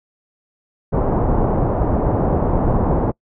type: low-pass noise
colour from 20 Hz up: pink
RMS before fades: -17 dBFS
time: 0.92-3.12 s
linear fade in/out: 20 ms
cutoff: 910 Hz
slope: 24 dB/octave
effects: noise-tail reverb RT60 0.1 s tail -26 dB re dry